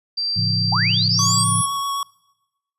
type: tone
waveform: sine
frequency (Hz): 4699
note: D8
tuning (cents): 0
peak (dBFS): -20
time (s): 0.17-1.44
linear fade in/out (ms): 10
type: chord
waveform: sine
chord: A augmented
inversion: none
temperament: just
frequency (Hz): 110 / 137.5 / 171.88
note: A2 / C#3 / E#3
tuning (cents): 0 / -14 / -27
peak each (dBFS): -22 / -27 / -25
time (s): 0.36-1.62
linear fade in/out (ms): 10
type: linear sweep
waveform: sine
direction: up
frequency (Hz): 711 to 10950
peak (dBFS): -19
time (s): 0.72-1.66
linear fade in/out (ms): 5
type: tone with vibrato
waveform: square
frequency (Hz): 1114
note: C#6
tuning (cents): +8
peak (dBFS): -22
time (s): 1.19-2.03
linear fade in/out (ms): 2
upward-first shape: square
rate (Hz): 7.8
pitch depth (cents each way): 8
effects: noise-tail reverb RT60 1.0 s tail -24 dB re dry + resampled to 32000 Hz